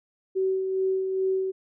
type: tone with tremolo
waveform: sine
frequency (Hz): 379.8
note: F#4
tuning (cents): +45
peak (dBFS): -21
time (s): 0.35-1.52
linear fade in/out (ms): 20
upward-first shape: sine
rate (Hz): 2.4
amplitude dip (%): 40
effects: none